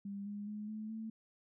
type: tone with pitch steps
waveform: sine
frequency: 200 / 205.1 / 210.4 / 215.8 / 221.4 Hz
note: G3 / G#3 / G#3 / A3 / A3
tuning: +35 / -21 / +23 / -33 / +11 cents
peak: -40 dBFS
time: 0.05-1.1 s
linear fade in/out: 5 ms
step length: 210 ms
effects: none